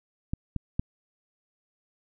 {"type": "clicks", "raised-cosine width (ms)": 5, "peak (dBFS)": [-16, -17, -13], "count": 3, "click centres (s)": [0.335, 0.563, 0.795], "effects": []}